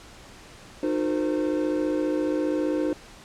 triangle tone cluster, 305.9 / 360.8 / 455.1 / 516 Hz, D#4 / F#4 / A#4 / C5, -29 / -44 / -42 / -24 cents, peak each -23 / -28 / -32 / -27 dBFS, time 0.83-2.93 s, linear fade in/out 2 ms, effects pink hiss -47 dBFS RMS until 3.24 s + low-pass 8000 Hz 12 dB/octave

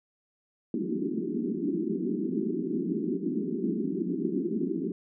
white band-pass noise, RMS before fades -30 dBFS, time 0.74-4.92 s, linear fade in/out 2 ms, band 170 to 390 Hz, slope 96 dB/octave, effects none

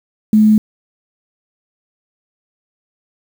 sine tone with quantisation, 214.8 Hz, A3, 41 cents flat, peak -6 dBFS, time 0.33-0.58 s, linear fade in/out 2 ms, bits 6, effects none

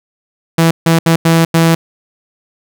sawtooth tone bursts at uneven times, 164.81 Hz, E3, in tune, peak -3 dBFS, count 5, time 0.58-0.71 / 0.86-0.99 / 1.06-1.16 / 1.25-1.45 / 1.54-1.75 s, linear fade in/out 5 ms, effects none

